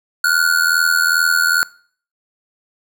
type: ring-modulated tone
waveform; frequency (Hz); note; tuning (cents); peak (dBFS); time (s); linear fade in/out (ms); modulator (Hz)
square; 1454; F#6; -31; -10; 0.24-1.63; 0; 41.2
effects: noise-tail reverb RT60 0.5 s tail -22 dB re dry